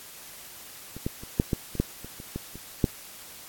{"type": "clicks", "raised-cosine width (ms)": 3, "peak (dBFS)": [-25, -14, -28, -7, -11, -23, -9, -27, -28, -18, -28, -7], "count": 12, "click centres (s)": [0.966, 1.065, 1.235, 1.399, 1.532, 1.753, 1.8, 2.046, 2.201, 2.36, 2.556, 2.842], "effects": ["white hiss -45 dBFS RMS until 3.48 s", "AAC 64 kbps"]}